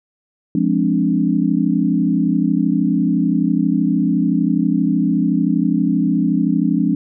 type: chord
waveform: sine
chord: D half-diminished seventh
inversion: first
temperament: equal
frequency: 174.61 / 207.7 / 261.6 / 293.7 Hz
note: F3 / Ab3 / C4 / D4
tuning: 0 / 0 / 0 / 0 cents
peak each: -19 dBFS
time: 0.55-6.95 s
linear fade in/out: 2 ms
effects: none